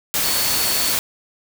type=tone in noise; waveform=sine; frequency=4435 Hz; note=C#8; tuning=in tune; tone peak=-25 dBFS; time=0.24-0.92 s; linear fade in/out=0 ms; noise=white; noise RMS=-20 dBFS; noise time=0.14-0.99 s; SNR=-8 dB; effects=none